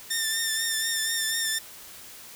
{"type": "tone with vibrato", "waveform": "10% pulse", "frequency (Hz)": 1798, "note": "A6", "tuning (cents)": 37, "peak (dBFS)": -16, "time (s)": [0.1, 1.59], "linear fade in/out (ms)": 10, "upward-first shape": "triangle", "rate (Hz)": 4.1, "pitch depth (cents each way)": 41, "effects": ["white hiss -45 dBFS RMS until 2.35 s"]}